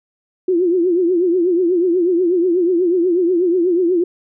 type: tone with vibrato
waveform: sine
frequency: 353.4 Hz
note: F4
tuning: 21 cents sharp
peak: -12 dBFS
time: 0.48-4.04 s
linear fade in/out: 5 ms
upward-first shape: triangle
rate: 8.2 Hz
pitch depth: 130 cents each way
effects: none